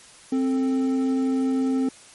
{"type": "tone pair together", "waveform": "triangle", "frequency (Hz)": [263, 441.9], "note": ["C4", "A4"], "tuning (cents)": [9, 7], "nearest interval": "major sixth", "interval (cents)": 898, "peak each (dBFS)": [-18, -29], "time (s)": [0.32, 1.89], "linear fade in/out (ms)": 5, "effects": ["white hiss -48 dBFS RMS until 2.14 s", "MP3 48 kbps"]}